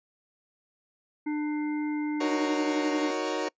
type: harmonic tone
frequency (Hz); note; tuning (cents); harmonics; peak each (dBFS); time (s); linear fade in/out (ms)
299.7; D4; +35; 1 / 3 / 5 / 7; -27 / -40 / -49 / -42; 1.26-3.11; 10
type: chord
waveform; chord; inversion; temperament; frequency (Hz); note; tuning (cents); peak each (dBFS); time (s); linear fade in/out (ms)
30% pulse; D# minor seventh; none; equal; 311.1 / 370 / 466.2 / 554.4; D#4 / F#4 / A#4 / C#5; 0 / 0 / 0 / 0; -31; 2.2-3.49; 10
effects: noise-tail reverb RT60 0.1 s tail -25 dB re dry + resampled to 16000 Hz